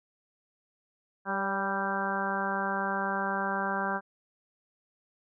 harmonic tone with a mistuned harmonic, 196 Hz, G3, in tune, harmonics 1 / 2 / 3 / 4 / 5 / 6 / 7 / 8, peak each -36 / -39 / -38 / -35 / -35 / -38 / -37 / -34 dBFS, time 1.25-4.01 s, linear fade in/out 50 ms, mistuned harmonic 3, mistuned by -25 cents, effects none

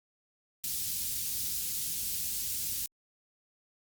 white band-stop noise, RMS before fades -34 dBFS, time 0.64-2.86 s, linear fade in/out 0 ms, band 160 to 4500 Hz, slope 12 dB/octave, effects Opus 48 kbps

